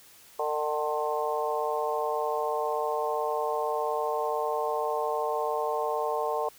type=harmonic tone with a mistuned harmonic; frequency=151.3 Hz; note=D#3; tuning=48 cents flat; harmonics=3 / 4 / 5 / 6 / 7; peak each=-31 / -32 / -33 / -34 / -34 dBFS; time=0.39-6.49 s; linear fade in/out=5 ms; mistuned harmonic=6; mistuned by=-35 cents; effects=white hiss -54 dBFS RMS until 6.58 s